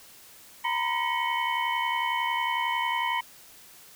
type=tone cluster; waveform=sine; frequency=934 / 1005 / 1908 / 2212 / 3045 Hz; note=A#5 / B5 / A#6 / C#7 / F#7; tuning=+3 / +30 / +40 / -4 / +49 cents; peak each=-29 / -30 / -34 / -32 / -36 dBFS; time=0.64-3.21 s; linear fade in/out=10 ms; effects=white hiss -51 dBFS RMS until 3.95 s